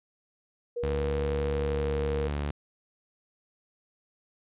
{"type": "tone with pitch glide", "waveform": "sine", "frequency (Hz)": [478.7, 471.8], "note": ["A#4", "A#4"], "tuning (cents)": [46, 21], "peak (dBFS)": -29, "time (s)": [0.76, 2.28], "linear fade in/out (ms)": 10, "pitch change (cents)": -25, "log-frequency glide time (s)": [1.5, 1.94]}
{"type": "tone", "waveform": "sawtooth", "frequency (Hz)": 72.6, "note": "D2", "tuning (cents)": -19, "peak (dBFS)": -25, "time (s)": [0.83, 2.51], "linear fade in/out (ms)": 5}
{"effects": ["resampled to 8000 Hz"]}